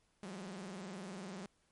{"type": "tone with vibrato", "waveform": "sawtooth", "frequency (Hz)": 191.1, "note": "G3", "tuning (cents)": -44, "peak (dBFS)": -40, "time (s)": [0.23, 1.46], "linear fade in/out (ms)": 0, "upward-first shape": "triangle", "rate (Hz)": 20, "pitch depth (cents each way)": 230, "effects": ["pink hiss -75 dBFS RMS until 1.71 s", "MP3 48 kbps"]}